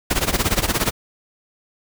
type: noise with tremolo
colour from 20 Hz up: pink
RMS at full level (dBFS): -17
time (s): 0.1-0.91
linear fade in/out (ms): 10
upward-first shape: sine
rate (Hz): 17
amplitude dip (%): 85
effects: none